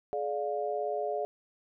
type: chord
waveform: sine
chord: D diminished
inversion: second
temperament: just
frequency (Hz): 422.9 / 587.3 / 704.8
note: Ab4 / D5 / F5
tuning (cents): +31 / 0 / +16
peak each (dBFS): -34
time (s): 0.13-1.25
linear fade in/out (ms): 0
effects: none